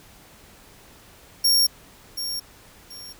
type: tone with echo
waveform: sawtooth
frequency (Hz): 5540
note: F8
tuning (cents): -15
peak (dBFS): -13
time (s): 1.44-1.67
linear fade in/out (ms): 10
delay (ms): 730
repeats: 2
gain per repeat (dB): -11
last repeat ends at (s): 3.13
effects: pink hiss -50 dBFS RMS until 3.19 s